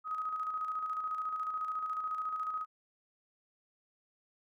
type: tone with tremolo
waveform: sine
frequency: 1262 Hz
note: D#6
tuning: 24 cents sharp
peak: -32 dBFS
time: 0.04-2.66 s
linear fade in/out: 50 ms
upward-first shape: square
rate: 14 Hz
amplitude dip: 40%
effects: none